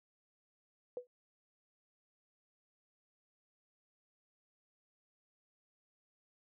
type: tone with exponential decay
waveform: sine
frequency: 493.9 Hz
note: B4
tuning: in tune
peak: -34 dBFS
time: 0.97-1.07 s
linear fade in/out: 1 ms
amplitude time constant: 21 ms
effects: none